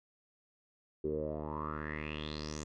10% pulse tone with low-pass filter sweep, 76.1 Hz, D#2, 38 cents flat, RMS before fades -39 dBFS, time 1.04-2.64 s, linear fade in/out 5 ms, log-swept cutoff 380 to 7100 Hz, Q 6.8, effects none

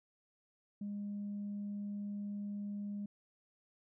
sine tone, 204.1 Hz, G#3, 30 cents flat, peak -37 dBFS, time 0.81-3.06 s, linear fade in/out 5 ms, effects tanh soft clip ceiling -35 dBFS

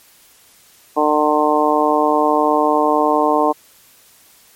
harmonic tone, 150.8 Hz, D3, 46 cents sharp, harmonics 2 / 3 / 4 / 5 / 6 / 7, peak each -19 / -19 / -19 / -19 / -19 / -19 dBFS, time 0.96-3.53 s, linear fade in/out 20 ms, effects white hiss -49 dBFS RMS until 4.55 s + MP3 64 kbps

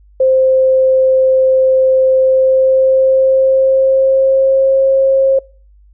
sine tone with pitch glide, 523.3 to 536.8 Hz, C5 to C5, 0 to +44 cents, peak -7 dBFS, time 0.2-5.39 s, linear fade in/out 5 ms, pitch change +44 cents, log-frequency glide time 2.19-4.84 s, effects noise-tail reverb RT60 0.4 s tail -25 dB re dry + added 50 Hz sine -42 dBFS peak until 5.93 s

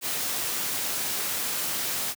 white noise, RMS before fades -29 dBFS, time 0.01-2.15 s, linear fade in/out 50 ms, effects high-pass 100 Hz 12 dB/octave

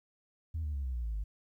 sine tone with pitch steps, 80.5 / 74.68 / 69.27 / 64.26 / 59.61 / 55.3 / 51.3 Hz, E2 / D2 / C#2 / C2 / A#1 / A1 / G#1, -41 / +30 / -1 / -31 / +39 / +9 / -21 cents, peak -31 dBFS, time 0.54-1.24 s, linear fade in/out 10 ms, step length 100 ms, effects tanh soft clip ceiling -30 dBFS + 12-bit

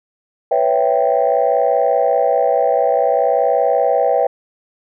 sine chord, C# half-diminished seventh, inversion third, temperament equal, 493.9 / 554.4 / 659.3 / 784 Hz, B4 / C#5 / E5 / G5, 0 / 0 / 0 / 0 cents, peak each -17 dBFS, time 0.51-4.27 s, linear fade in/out 5 ms, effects tanh soft clip ceiling -4 dBFS

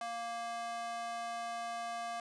square tone with high-pass filter, 233.1 Hz, A#3, in tune, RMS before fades -40 dBFS, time 0.01-2.2 s, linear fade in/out 2 ms, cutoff 820 Hz, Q 3.9, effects resampled to 22050 Hz

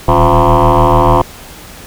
sine tone with frequency modulation, 514 Hz, C5, 31 cents flat, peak -3 dBFS, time 0.08-1.22 s, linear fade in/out 5 ms, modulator 79.6 Hz, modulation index 7.1, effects tanh soft clip ceiling -3 dBFS + pink hiss -33 dBFS RMS until 1.86 s

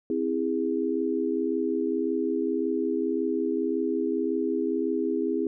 sine chord, C augmented, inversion none, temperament just, 261.6 / 327 / 408.8 Hz, C4 / E4 / G#4, 0 / -14 / -27 cents, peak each -29 / -28 / -28 dBFS, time 0.1-5.47 s, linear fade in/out 2 ms, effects none

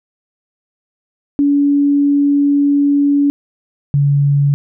sine tone pair in turn, 285 / 142.19 Hz, C#4 / C#3, +48 / +44 cents, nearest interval octave, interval 1204 cents, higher first, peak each -9 dBFS, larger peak neither, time 1.39-3.3 / 3.94-4.54 s, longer first, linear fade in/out 0 ms, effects none

